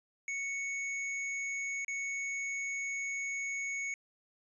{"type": "tone with dropouts", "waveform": "square", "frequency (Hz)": 2217, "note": "C#7", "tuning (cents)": 0, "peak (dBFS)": -35, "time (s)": [0.28, 3.94], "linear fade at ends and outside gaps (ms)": 1, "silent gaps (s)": [1.847, 1.881], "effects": ["resampled to 22050 Hz"]}